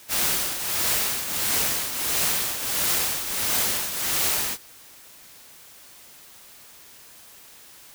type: noise with tremolo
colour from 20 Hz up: white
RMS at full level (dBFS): -22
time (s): 0.08-4.58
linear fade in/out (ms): 50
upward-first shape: triangle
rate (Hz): 1.5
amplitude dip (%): 65
effects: white hiss -48 dBFS RMS until 7.94 s